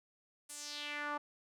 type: tone with band-pass filter sweep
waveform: sawtooth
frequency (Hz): 293.7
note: D4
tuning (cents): 0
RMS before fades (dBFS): -42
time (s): 0.49-1.18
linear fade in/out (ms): 10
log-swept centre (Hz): 9800 to 1000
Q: 2.7
effects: none